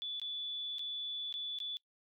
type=tone with dropouts; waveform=sine; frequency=3459 Hz; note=A7; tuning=30 cents flat; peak=-37 dBFS; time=0.02-1.77 s; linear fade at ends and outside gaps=0 ms; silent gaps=0.198-0.216 / 0.784-0.793 / 1.326-1.34 / 1.587-1.602 s; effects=noise-tail reverb RT60 0.1 s tail -21 dB re dry